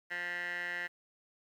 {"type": "tone with band-pass filter", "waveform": "15% pulse", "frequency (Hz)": 175.8, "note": "F3", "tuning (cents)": 12, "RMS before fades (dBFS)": -38, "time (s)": [0.1, 0.88], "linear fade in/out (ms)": 20, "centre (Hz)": 1900, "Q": 5.5, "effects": ["11-bit"]}